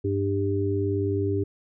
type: harmonic tone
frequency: 99 Hz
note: G2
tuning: 18 cents sharp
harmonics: 1 / 3 / 4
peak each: -26 / -29 / -26 dBFS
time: 0.04-1.44 s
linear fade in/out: 10 ms
effects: none